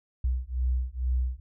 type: beating tone pair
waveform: sine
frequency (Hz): 61.74 / 63.94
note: B1 / C2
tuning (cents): 0 / -39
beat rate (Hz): 2.2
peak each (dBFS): -28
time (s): 0.24-1.4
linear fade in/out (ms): 5
effects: none